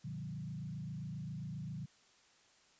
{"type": "tone with frequency modulation", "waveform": "sine", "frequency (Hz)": 151.6, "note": "D#3", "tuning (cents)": -45, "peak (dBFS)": -40, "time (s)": [0.04, 1.86], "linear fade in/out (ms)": 10, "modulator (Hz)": 27.5, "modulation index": 1.3, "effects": ["white hiss -67 dBFS RMS until 2.79 s", "resampled to 16000 Hz"]}